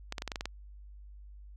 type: clicks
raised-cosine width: 0.2 ms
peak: -18 dBFS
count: 8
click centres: 0.124 / 0.182 / 0.221 / 0.277 / 0.318 / 0.358 / 0.409 / 0.456 s
effects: added 50 Hz sine -47 dBFS peak until 1.56 s